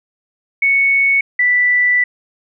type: tone pair in turn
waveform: sine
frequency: 2216 / 1974.2 Hz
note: C#7 / B6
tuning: -1 / -1 cents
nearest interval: major second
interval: 200 cents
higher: first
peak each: -10 dBFS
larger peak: neither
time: 0.62-1.21 / 1.39-2.04 s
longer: second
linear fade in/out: 5 ms
effects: none